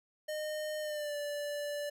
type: tone with pitch glide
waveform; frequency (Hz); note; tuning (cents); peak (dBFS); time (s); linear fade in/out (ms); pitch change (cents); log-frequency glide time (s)
square; 612 to 583.7; D#5 to D5; -29 to -11; -36; 0.28-1.9; 10; -82; 0.8-1.16
effects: none